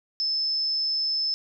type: tone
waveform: sine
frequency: 5250 Hz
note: E8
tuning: 8 cents flat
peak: -23 dBFS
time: 0.2-1.34 s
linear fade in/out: 0 ms
effects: none